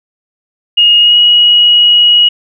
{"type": "tone with pitch glide", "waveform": "sine", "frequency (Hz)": [2863, 2903], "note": ["F7", "F#7"], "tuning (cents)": [42, -34], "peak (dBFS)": -3, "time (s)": [0.77, 2.29], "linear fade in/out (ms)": 10, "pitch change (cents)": 24, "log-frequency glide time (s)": [0.99, 1.17], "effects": []}